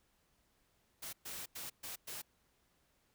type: noise bursts at uneven times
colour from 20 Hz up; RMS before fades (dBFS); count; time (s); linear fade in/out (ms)
white; -45; 5; 1.02-1.13 / 1.25-1.46 / 1.55-1.7 / 1.83-1.96 / 2.07-2.22; 10
effects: pink hiss -75 dBFS RMS until 3.14 s